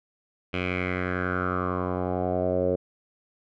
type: tone with low-pass filter sweep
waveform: 10% pulse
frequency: 91 Hz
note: F#2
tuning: 28 cents flat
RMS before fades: -27 dBFS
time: 0.53-2.76 s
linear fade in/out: 10 ms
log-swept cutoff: 2700 to 510 Hz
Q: 5.1
effects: none